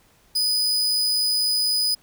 40% pulse tone, 4978 Hz, D#8, in tune, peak -18 dBFS, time 0.35-1.95 s, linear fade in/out 10 ms, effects pink hiss -58 dBFS RMS until 2.02 s

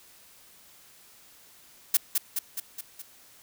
blue noise with echo, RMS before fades -20 dBFS, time 1.94-1.97 s, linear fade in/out 5 ms, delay 210 ms, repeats 5, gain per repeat -4 dB, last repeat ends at 3.02 s, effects white hiss -55 dBFS RMS until 3.42 s

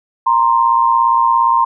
sine tone pair together, 930.7 / 1048 Hz, A#5 / C6, -3 / +2 cents, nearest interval major second, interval 205 cents, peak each -12 dBFS, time 0.26-1.65 s, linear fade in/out 10 ms, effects none

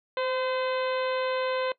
harmonic tone with a mistuned harmonic, 512 Hz, C5, 38 cents flat, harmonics 1 / 2 / 3 / 4 / 5 / 6 / 7 / 8, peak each -27 / -33 / -37 / -39 / -41 / -43 / -44 / -45 dBFS, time 0.17-1.72 s, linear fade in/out 2 ms, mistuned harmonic 1, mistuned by +19 cents, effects noise-tail reverb RT60 0.1 s tail -20 dB re dry

